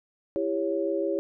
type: chord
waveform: sine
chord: C# diminished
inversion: first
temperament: just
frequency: 332.6 / 399.1 / 554.4 Hz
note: E4 / G4 / C#5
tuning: +16 / +31 / 0 cents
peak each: -29 dBFS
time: 0.36-1.19 s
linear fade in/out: 0 ms
effects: none